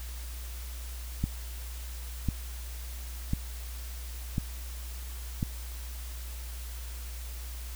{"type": "click train", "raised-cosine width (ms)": 5, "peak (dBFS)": -15, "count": 5, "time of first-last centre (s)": [1.24, 5.428], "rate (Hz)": 0.955, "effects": ["added 60 Hz sine -37 dBFS peak until 7.75 s", "white hiss -47 dBFS RMS until 7.75 s"]}